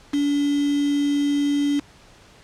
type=tone with quantisation; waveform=sine; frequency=286.9 Hz; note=D4; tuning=40 cents flat; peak=-18 dBFS; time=0.13-1.8 s; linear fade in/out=10 ms; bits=5; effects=pink hiss -50 dBFS RMS until 2.43 s + low-pass 7000 Hz 12 dB/octave